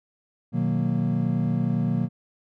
triangle chord, B major seventh, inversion none, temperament equal, 123.47 / 155.56 / 185 / 233.1 Hz, B2 / D#3 / F#3 / A#3, 0 / 0 / 0 / 0 cents, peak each -25 dBFS, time 0.52-2.09 s, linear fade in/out 50 ms, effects none

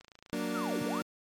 click train, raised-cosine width 0.2 ms, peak -35 dBFS, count 17, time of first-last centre 0.01-0.586 s, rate 27.8 Hz
30% pulse chord, Gb augmented, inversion none, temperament equal, 185 / 233.1 / 293.7 Hz, Gb3 / Bb3 / D4, 0 / 0 / 0 cents, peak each -36 / -33 / -33 dBFS, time 0.33-1.02 s, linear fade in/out 0 ms
sine linear two-way sweep, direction down then up, 1480 to 109.9 to 1480 Hz, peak -36 dBFS, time 0.54-1.02 s, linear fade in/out 10 ms, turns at 0.82 s
effects MP3 64 kbps

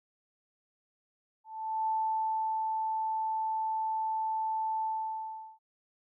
sine tone with ADSR envelope, 880 Hz, A5, in tune, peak -27 dBFS, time 1.44-5.59 s, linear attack 430 ms, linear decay 760 ms, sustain -2 dB, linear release 750 ms, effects none

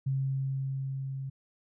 sine tone with level ramp, 134.8 Hz, C#3, 48 cents flat, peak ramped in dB -26 to -34 dBFS, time 0.06-1.3 s, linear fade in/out 10 ms, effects none

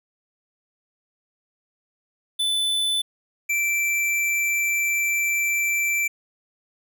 square tone pair in turn, 3504 / 2339 Hz, A7 / D7, -8 / -8 cents, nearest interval perfect fifth, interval 700 cents, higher first, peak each -21 dBFS, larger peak neither, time 2.39-3.02 / 3.49-6.08 s, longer second, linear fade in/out 10 ms, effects none

